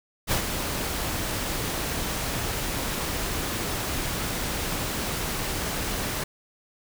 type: noise with ADSR envelope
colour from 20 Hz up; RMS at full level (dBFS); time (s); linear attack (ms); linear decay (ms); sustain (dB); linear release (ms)
pink; -23; 0.27-6.24; 47; 99; -6; 7
effects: none